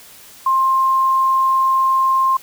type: tone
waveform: sine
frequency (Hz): 1058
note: C6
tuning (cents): +19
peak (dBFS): -12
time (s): 0.46-2.37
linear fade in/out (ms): 5
effects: white hiss -42 dBFS RMS until 2.42 s